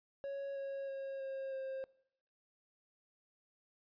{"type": "tone with pitch steps", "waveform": "triangle", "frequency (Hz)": [554.4, 548.7, 543, 537.4, 531.8], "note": ["C#5", "C#5", "C#5", "C5", "C5"], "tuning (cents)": [0, -18, -36, 46, 28], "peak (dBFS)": -37, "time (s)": [0.24, 1.84], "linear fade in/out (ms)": 0, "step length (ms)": 320, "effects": ["noise-tail reverb RT60 0.7 s tail -22 dB re dry", "resampled to 11025 Hz"]}